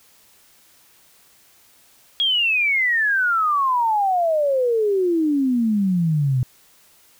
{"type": "exponential sweep", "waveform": "sine", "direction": "down", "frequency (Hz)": [3322, 123.47], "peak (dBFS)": -16, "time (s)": [2.2, 6.43], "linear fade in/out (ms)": 0, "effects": ["white hiss -54 dBFS RMS until 7.19 s"]}